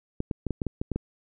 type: clicks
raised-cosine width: 3 ms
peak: -15 dBFS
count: 9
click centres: 0.204 / 0.312 / 0.467 / 0.507 / 0.618 / 0.667 / 0.815 / 0.917 / 0.96 s
effects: none